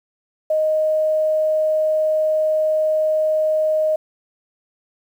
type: tone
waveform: sine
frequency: 622.3 Hz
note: D#5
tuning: in tune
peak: -15 dBFS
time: 0.5-3.96 s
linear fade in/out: 5 ms
effects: 8-bit